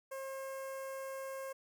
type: tone with notch filter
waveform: sawtooth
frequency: 536 Hz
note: C5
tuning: 42 cents sharp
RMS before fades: -43 dBFS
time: 0.11-1.53 s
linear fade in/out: 10 ms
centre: 3800 Hz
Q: 0.64
effects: none